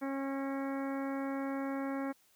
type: harmonic tone with a mistuned harmonic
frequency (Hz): 272.7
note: C#4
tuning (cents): -28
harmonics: 1 / 2 / 3 / 4 / 5 / 6 / 7 / 8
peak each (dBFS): -35 / -41 / -45 / -47 / -49 / -51 / -52 / -53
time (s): 0.01-2.13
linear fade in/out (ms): 20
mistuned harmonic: 8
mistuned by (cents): +33
effects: white hiss -68 dBFS RMS until 2.35 s